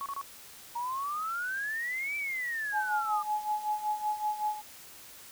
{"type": "tone bursts", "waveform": "sine", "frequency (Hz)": 1108.7, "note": "C#6", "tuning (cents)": 0, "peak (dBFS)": -33, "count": 3, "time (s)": [0.01, 0.213], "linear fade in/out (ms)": 0, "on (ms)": 49, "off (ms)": 28}
{"type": "exponential two-way sweep", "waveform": "sine", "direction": "up then down", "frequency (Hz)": [932.3, 2343, 1193], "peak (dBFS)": -31, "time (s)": [0.75, 3.23], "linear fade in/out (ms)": 10, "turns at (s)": 2.16}
{"type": "tone with tremolo", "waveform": "sine", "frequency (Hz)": 846, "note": "G#5", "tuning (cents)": 32, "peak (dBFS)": -26, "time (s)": [2.72, 4.62], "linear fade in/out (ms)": 50, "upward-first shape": "sine", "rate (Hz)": 5.3, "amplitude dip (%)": 75}
{"effects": ["white hiss -50 dBFS RMS until 5.31 s"]}